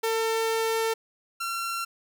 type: tone pair in turn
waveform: sawtooth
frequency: 449.5 / 1363.4 Hz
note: A4 / F6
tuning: +37 / -42 cents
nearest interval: octave + perfect fifth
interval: 1921 cents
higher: second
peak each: -20 / -25 dBFS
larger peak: first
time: 0.03-0.94 / 1.4-1.85 s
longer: first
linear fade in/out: 10 ms
effects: none